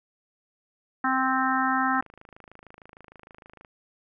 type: harmonic tone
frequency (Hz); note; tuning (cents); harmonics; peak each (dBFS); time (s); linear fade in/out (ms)
261.6; C4; 0; 1 / 3 / 4 / 5 / 6 / 7; -28 / -28 / -29 / -27 / -30 / -32; 1.04-2.01; 5
type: click train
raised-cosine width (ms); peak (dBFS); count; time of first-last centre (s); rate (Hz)
0.5; -32; 46; 1.95-3.648; 26.5
effects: none